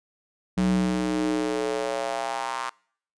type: tone with high-pass filter sweep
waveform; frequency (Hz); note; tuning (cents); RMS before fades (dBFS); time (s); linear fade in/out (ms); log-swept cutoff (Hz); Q
square; 61.74; B1; 0; -26; 0.57-2.7; 10; 160 to 1100; 3.3
effects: noise-tail reverb RT60 0.6 s tail -26 dB re dry + resampled to 22050 Hz